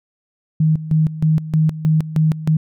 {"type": "tone with tremolo", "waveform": "sine", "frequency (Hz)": 156.9, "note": "D#3", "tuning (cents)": 15, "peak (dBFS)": -11, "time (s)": [0.6, 2.57], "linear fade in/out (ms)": 5, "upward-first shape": "square", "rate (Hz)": 3.2, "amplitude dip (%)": 80, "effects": []}